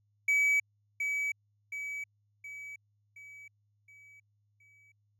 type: tone with echo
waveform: triangle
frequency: 2283 Hz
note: D7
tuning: 50 cents flat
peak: -22 dBFS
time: 0.28-0.6 s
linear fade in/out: 5 ms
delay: 720 ms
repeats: 6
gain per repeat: -6 dB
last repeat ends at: 4.92 s
effects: added 103 Hz sine -70 dBFS peak until 5.19 s